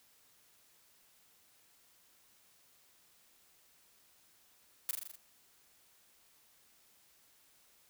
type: noise with echo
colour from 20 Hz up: blue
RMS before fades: -34 dBFS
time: 4.89-4.91 s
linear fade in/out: 0 ms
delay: 41 ms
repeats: 6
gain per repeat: -3 dB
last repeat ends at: 5.156 s
effects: white hiss -67 dBFS RMS until 7.89 s